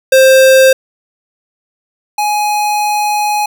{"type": "tone pair in turn", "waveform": "square", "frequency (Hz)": [527, 836.6], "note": ["C5", "G#5"], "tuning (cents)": [12, 12], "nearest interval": "minor sixth", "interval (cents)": 800, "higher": "second", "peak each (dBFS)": [-4, -12], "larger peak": "first", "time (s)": [[0.12, 0.73], [2.18, 3.46]], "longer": "second", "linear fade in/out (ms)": 5, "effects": []}